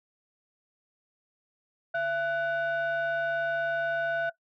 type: tone pair together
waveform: sine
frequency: 673 / 1489.2 Hz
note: E5 / F#6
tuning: +36 / +11 cents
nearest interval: octave + major second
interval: 1375 cents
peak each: -27 dBFS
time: 1.94-4.3 s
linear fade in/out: 10 ms
effects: noise-tail reverb RT60 0.1 s tail -17 dB re dry + tanh soft clip ceiling -23 dBFS